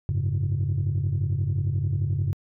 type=chord; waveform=sine; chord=F# suspended second; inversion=none; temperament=equal; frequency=92.5 / 103.83 / 138.59 Hz; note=F#2 / G#2 / C#3; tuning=0 / 0 / 0 cents; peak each=-25 dBFS; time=0.09-2.33 s; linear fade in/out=0 ms; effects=tanh soft clip ceiling -18 dBFS